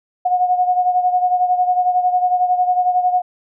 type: beating tone pair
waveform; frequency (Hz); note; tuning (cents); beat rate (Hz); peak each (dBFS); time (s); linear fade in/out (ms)
sine; 724 / 735; F#5 / F#5; -38 / -12; 11; -14 / -20; 0.25-3.22; 10
effects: none